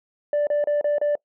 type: tone bursts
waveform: sine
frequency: 587.3 Hz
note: D5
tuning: in tune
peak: -16 dBFS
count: 5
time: 0.33-1.154 s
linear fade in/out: 2 ms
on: 140 ms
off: 31 ms
effects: noise-tail reverb RT60 0.1 s tail -25 dB re dry + tanh soft clip ceiling -17 dBFS